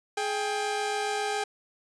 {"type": "tone pair together", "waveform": "sawtooth", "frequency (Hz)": [420.6, 794], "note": ["G#4", "G5"], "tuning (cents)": [22, 22], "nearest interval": "major seventh", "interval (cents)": 1100, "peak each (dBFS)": [-27, -26], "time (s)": [0.17, 1.44], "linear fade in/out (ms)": 5, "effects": ["resampled to 22050 Hz"]}